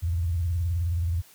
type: tone with vibrato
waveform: sine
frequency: 85 Hz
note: F2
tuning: 46 cents flat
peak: -23 dBFS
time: 0.02-1.22 s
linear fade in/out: 20 ms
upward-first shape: sine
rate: 19 Hz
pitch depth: 150 cents each way
effects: white hiss -54 dBFS RMS until 1.34 s